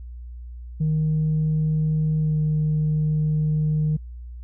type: tone with pitch glide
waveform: sine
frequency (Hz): 155.56 to 153.6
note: D#3 to D#3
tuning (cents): 0 to -22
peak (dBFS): -17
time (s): 0.8-3.97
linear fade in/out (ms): 10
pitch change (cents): -22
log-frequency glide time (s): 2.2-2.36
effects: tanh soft clip ceiling -16 dBFS + added 60 Hz sine -34 dBFS peak until 4.43 s